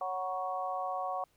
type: harmonic tone with a mistuned harmonic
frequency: 185 Hz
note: F#3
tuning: in tune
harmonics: 3 / 4 / 5 / 6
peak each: -40 / -35 / -43 / -38 dBFS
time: 0.01-1.24 s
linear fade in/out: 2 ms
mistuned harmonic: 5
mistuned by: +45 cents
effects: pink hiss -71 dBFS RMS until 1.36 s